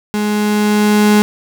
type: tone with level ramp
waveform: 35% pulse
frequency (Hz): 209.5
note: G#3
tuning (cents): +15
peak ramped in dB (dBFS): -13 to -5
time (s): 0.14-1.22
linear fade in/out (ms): 0
effects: none